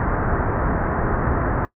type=low-pass noise; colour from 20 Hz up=pink; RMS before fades=-21 dBFS; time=0-1.65 s; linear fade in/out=0 ms; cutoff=1700 Hz; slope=48 dB/octave; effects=noise-tail reverb RT60 0.1 s tail -17 dB re dry